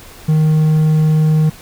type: tone with hard clipping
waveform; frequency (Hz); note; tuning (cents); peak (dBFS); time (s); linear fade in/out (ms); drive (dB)
triangle; 155.56; D#3; 0; -10; 0.28-1.5; 10; 6
effects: pink hiss -38 dBFS RMS until 1.61 s